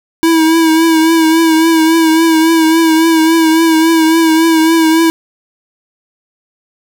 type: tone with vibrato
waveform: square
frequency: 324.1 Hz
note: E4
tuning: 29 cents flat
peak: -7 dBFS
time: 0.23-5.1 s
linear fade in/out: 0 ms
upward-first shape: triangle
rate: 3.6 Hz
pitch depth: 45 cents each way
effects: none